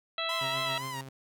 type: harmonic tone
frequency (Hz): 659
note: E5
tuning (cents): -1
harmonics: 1 / 2 / 3 / 4 / 5 / 6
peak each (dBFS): -37 / -36 / -40 / -38 / -37 / -36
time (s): 0.18-0.78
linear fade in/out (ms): 2
type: tone with vibrato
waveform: sawtooth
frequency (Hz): 987.8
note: B5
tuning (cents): 0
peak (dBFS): -32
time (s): 0.29-1.01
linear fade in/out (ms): 2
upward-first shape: sine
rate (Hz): 3.9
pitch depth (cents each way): 95
type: tone with tremolo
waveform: sawtooth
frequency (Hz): 134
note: C3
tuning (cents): +42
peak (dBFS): -34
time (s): 0.41-1.09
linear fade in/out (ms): 5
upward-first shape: triangle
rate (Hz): 7.4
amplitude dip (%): 55
effects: none